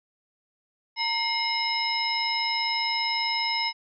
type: tone cluster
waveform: sine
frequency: 920 / 2128 / 2933 / 3868 / 5150 Hz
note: A#5 / C7 / F#7 / B7 / E8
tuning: -23 / +29 / -16 / -37 / -41 cents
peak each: -30 / -29 / -35 / -36 / -28 dBFS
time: 0.96-3.73 s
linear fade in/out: 50 ms
effects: none